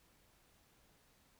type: silence
effects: pink hiss -70 dBFS RMS until 1.39 s